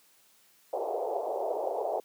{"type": "band-pass noise", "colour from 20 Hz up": "pink", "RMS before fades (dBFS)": -32, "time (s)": [0.73, 2], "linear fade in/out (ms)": 2, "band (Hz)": [420, 820], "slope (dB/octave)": 48, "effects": ["white hiss -63 dBFS RMS until 2.04 s", "high-pass 150 Hz 12 dB/octave"]}